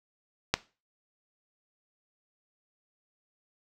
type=click; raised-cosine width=0.2 ms; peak=-5 dBFS; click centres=0.54 s; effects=noise-tail reverb RT60 0.3 s tail -17 dB re dry